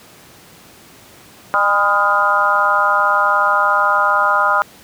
harmonic tone with a mistuned harmonic, 201.8 Hz, G#3, 49 cents flat, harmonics 3 / 4 / 5 / 6 / 7, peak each -22 / -20 / -18 / -16 / -17 dBFS, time 1.54-4.62 s, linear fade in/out 0 ms, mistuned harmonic 6, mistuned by +50 cents, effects pink hiss -43 dBFS RMS until 4.83 s + high-pass 100 Hz 12 dB/octave

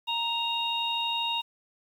harmonic tone, 932.3 Hz, A#5, in tune, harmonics 1 / 3 / 4, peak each -31 / -31 / -31 dBFS, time 0.07-1.42 s, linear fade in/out 20 ms, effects 9-bit

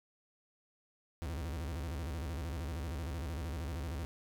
40% pulse tone with vibrato, 76 Hz, D#2, 40 cents flat, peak -36 dBFS, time 1.22-4.05 s, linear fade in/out 0 ms, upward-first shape square, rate 13 Hz, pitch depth 190 cents each way, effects none

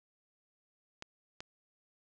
clicks, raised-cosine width 0.2 ms, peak -25 dBFS, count 2, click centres 1.024 / 1.405 s, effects resampled to 22050 Hz

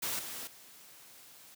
white noise with level steps, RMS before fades -35 / -42 / -55 dBFS, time 0.02-1.55 s, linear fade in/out 10 ms, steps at 0.19 / 0.47 s, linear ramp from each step 2 ms, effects high-pass 100 Hz 12 dB/octave

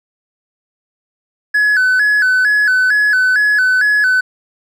triangle tone with vibrato, 1597 Hz, G6, 32 cents sharp, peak -7 dBFS, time 1.54-4.21 s, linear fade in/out 10 ms, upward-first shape square, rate 2.2 Hz, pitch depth 99 cents each way, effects tanh soft clip ceiling -3 dBFS

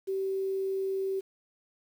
sine tone with quantisation, 385.3 Hz, G4, 30 cents flat, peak -28 dBFS, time 0.07-1.21 s, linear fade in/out 20 ms, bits 9, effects none

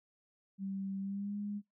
sine tone with pitch glide, 194.4 to 205.2 Hz, G3 to G#3, -14 to -21 cents, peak -36 dBFS, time 0.58-1.62 s, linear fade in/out 50 ms, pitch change +93 cents, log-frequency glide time 1-1.37 s, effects noise-tail reverb RT60 0.2 s tail -25 dB re dry

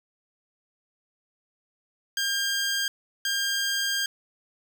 15% pulse tone bursts at uneven times, 1604 Hz, G6, 39 cents sharp, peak -18 dBFS, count 2, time 2.17-2.88 / 3.25-4.06 s, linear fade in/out 2 ms, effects none

